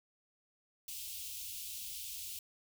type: band-stop noise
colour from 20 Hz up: white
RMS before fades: -44 dBFS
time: 0.88-2.39 s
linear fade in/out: 2 ms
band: 100 to 2600 Hz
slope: 48 dB/octave
effects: none